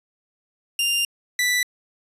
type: tone pair in turn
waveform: sawtooth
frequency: 2794 / 1975.7 Hz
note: F7 / B6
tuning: 0 / 0 cents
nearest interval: tritone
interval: 600 cents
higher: first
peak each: -16 / -15 dBFS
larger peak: second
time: 0.79-1.05 / 1.39-1.63 s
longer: first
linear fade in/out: 2 ms
effects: resampled to 32000 Hz